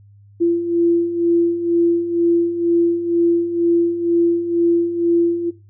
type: beating tone pair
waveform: sine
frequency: 339.3 / 341.4 Hz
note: F4 / F4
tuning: -50 / -39 cents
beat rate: 2.1 Hz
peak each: -21 / -15 dBFS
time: 0.4-5.51 s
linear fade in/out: 20 ms
effects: noise-tail reverb RT60 0.3 s tail -17 dB re dry + added 101 Hz sine -44 dBFS peak until 5.69 s